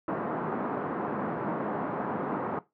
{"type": "band-pass noise", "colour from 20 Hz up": "pink", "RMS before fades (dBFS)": -32, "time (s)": [0.08, 2.59], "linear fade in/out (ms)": 2, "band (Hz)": [170, 1300], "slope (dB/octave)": 24, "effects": ["noise-tail reverb RT60 0.2 s tail -17 dB re dry"]}